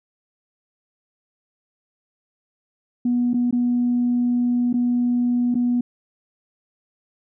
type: tone with dropouts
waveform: sine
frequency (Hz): 243.5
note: B3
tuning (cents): -24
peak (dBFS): -16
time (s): 3.05-5.81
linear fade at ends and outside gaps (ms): 5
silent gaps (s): 3.334-3.341 / 3.51-3.526 / 4.729-4.739 / 5.544-5.552
effects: tanh soft clip ceiling -12 dBFS